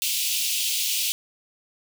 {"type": "high-pass noise", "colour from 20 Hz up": "pink", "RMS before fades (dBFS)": -25, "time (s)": [0.02, 1.12], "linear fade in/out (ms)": 0, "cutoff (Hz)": 2600, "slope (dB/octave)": 48, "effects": []}